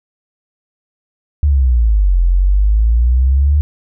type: exponential two-way sweep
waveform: sine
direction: down then up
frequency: 75 to 42.78 to 75 Hz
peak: -8 dBFS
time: 1.43-3.61 s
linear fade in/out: 0 ms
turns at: 2.22 s
effects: none